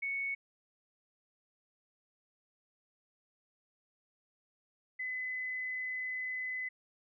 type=tone pair in turn; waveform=sine; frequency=2217 / 2018 Hz; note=C#7 / B6; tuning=0 / +37 cents; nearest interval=major second; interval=163 cents; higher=first; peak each=-33 / -35 dBFS; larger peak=first; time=0.02-0.35 / 4.99-6.69 s; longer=second; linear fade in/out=10 ms; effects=none